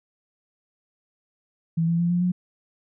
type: tone with pitch steps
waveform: sine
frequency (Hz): 164.7 / 168.36 / 172.09 / 175.91 / 179.81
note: E3 / E3 / F3 / F3 / F#3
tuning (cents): -1 / +37 / -25 / +13 / -49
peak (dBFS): -19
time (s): 1.77-2.32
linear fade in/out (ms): 10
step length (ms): 110
effects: none